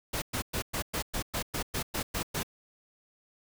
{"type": "noise bursts", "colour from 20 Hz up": "pink", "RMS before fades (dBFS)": -32, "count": 12, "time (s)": [0.13, 2.432], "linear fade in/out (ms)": 10, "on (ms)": 91, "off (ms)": 110, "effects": []}